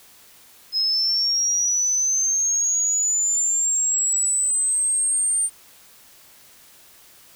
sine linear sweep, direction up, 5090 to 8870 Hz, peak -18 dBFS, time 0.72-5.5 s, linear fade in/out 50 ms, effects white hiss -50 dBFS RMS until 7.35 s

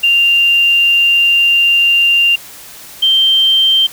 sine tone pair in turn, 2787 / 3140 Hz, F7 / G7, -4 / +2 cents, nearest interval major second, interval 206 cents, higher second, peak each -7 dBFS, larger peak neither, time 0.03-2.36 / 3.02-3.87 s, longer first, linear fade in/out 10 ms, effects white hiss -34 dBFS RMS until 3.92 s

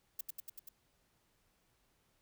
violet noise with echo, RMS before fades -39 dBFS, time 0.19-0.21 s, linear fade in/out 5 ms, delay 96 ms, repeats 5, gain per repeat -2 dB, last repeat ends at 0.69 s, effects pink hiss -75 dBFS RMS until 2.21 s

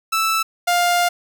sawtooth tone pair in turn, 1318.5 / 702.7 Hz, E6 / F5, 0 / +10 cents, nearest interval major seventh, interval 1090 cents, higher first, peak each -13 / -11 dBFS, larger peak second, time 0.12-0.43 / 0.67-1.09 s, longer second, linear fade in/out 10 ms, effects none

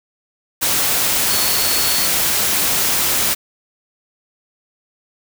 sine tone in noise, 4400 Hz, C#8, 14 cents flat, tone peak -23 dBFS, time 1.29-2.08 s, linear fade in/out 20 ms, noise white, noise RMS -17 dBFS, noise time 0.61-3.35 s, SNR -9 dB, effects none

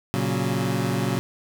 25% pulse chord, F# major, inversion first, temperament equal with one note detuned, 117.35 / 138.59 / 185 Hz, A#2 / C#3 / F#3, +12 / 0 / 0 cents, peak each -23 dBFS, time 0.14-1.19 s, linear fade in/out 0 ms, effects none

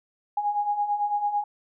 sine beating tone pair, 818 / 827 Hz, G#5 / G#5, -26 / -8 cents, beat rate 9 Hz, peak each -30 / -24 dBFS, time 0.37-1.44 s, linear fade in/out 5 ms, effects none

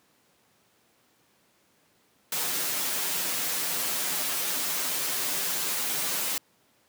white noise with comb filter, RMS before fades -29 dBFS, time 2.32-6.38 s, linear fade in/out 2 ms, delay 9 ms, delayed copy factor -0.75, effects pink hiss -65 dBFS RMS until 6.88 s + high-pass 150 Hz 12 dB/octave

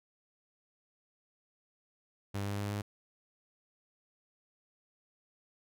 sawtooth tone with pitch steps, 100 / 100.99 / 101.98 / 102.99 Hz, G2 / G#2 / G#2 / G#2, +35 / -48 / -31 / -14 cents, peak -30 dBFS, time 2.34-2.82 s, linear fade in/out 10 ms, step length 120 ms, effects none

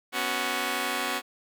5% pulse chord, B suspended second, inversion none, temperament just, 246.9 / 277.8 / 370.4 Hz, B3 / C#4 / F#4, 0 / +4 / +2 cents, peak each -21 dBFS, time 0.12-1.22 s, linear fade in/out 50 ms, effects none

